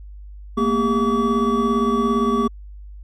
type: tone cluster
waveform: triangle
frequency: 223.1 / 240.6 / 403.1 / 1141 Hz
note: A3 / B3 / G4 / C#6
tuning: +24 / -45 / +48 / +50 cents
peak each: -20 dBFS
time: 0.57-2.48 s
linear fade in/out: 10 ms
effects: added 50 Hz sine -35 dBFS peak until 3.03 s